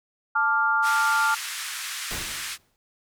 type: chord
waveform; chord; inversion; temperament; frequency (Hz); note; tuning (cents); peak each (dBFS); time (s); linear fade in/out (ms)
sine; D minor; second; equal; 880 / 1174.7 / 1396.9; A5 / D6 / F6; 0 / 0 / 0; -25 / -27 / -21; 0.35-1.35; 10
type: band-pass noise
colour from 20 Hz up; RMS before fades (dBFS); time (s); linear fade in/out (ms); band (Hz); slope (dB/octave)
pink; -33; 0.82-2.58; 50; 1400 to 12000; 24
type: noise with exponential decay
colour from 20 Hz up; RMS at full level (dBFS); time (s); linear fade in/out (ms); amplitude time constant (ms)
pink; -32; 2.11-2.76; 0; 140
effects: none